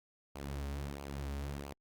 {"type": "tone with flanger", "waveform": "sawtooth", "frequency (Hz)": 70.3, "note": "C#2", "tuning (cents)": 25, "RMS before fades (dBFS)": -41, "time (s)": [0.35, 1.73], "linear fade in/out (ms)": 5, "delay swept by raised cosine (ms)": [0.53, 6.13], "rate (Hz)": 1.5, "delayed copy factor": -0.6, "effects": ["Opus 48 kbps"]}